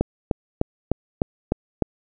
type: click train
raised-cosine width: 2 ms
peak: -5 dBFS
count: 7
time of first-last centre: 0.01-1.823 s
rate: 3.31 Hz
effects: none

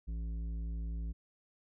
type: tone with tanh clipping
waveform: triangle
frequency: 56 Hz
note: A1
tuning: 31 cents sharp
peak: -37 dBFS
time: 0.07-1.13 s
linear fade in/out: 20 ms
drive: 14 dB
effects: none

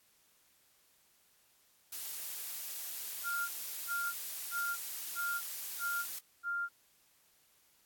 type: noise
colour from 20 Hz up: blue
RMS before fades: -41 dBFS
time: 1.92-6.19 s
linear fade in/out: 5 ms
type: tone bursts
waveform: sine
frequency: 1396.9 Hz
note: F6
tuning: in tune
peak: -33 dBFS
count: 6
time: 3.23-6.69 s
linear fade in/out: 50 ms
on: 260 ms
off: 380 ms
effects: white hiss -69 dBFS RMS until 7.85 s + AAC 64 kbps

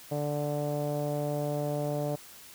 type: tone with low-pass filter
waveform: sawtooth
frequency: 146.83 Hz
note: D3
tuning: in tune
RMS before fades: -31 dBFS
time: 0.11-2.16 s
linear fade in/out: 10 ms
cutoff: 630 Hz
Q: 4.5
effects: white hiss -50 dBFS RMS until 2.54 s

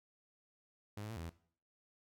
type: tone with pitch steps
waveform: sawtooth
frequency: 103.5 / 106.7 / 113.9 / 82.7 / 83.4 Hz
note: G#2 / G#2 / A#2 / E2 / E2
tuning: -5 / +47 / -40 / +6 / +21 cents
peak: -39 dBFS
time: 0.97-1.295 s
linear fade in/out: 5 ms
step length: 65 ms
effects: noise-tail reverb RT60 0.5 s tail -17 dB re dry

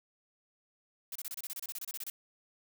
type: noise bursts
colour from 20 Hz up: blue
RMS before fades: -40 dBFS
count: 16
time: 1.12-2.1 s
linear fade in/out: 2 ms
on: 35 ms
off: 28 ms
effects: none

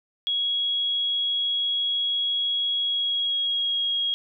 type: tone with pitch glide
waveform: sine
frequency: 3322 to 3284 Hz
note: G#7 to G#7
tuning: 0 to -20 cents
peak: -22 dBFS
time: 0.27-4.14 s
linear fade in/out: 0 ms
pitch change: -20 cents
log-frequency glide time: 2.78-3.82 s
effects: none

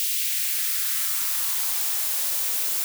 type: noise with high-pass filter sweep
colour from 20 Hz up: blue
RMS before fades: -25 dBFS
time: 0-2.84 s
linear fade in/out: 0 ms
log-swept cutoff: 2800 to 350 Hz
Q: 1.7
effects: none

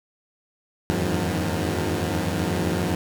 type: tone cluster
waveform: 15% pulse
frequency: 82.4 / 90.3 / 102.7 / 156 / 180 Hz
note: E2 / F#2 / G#2 / D#3 / F#3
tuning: 0 / -42 / -19 / +5 / -47 cents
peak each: -23 dBFS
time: 0.9-2.95 s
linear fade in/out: 0 ms
effects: none

